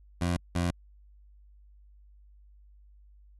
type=tone pair in turn; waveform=20% pulse; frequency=87.31 / 87.31 Hz; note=F2 / F2; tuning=0 / 0 cents; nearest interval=unison; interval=0 cents; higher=neither; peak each=-21 dBFS; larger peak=neither; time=0.21-0.37 / 0.55-0.71 s; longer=neither; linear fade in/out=5 ms; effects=added 50 Hz sine -53 dBFS peak until 3.39 s + AAC 32 kbps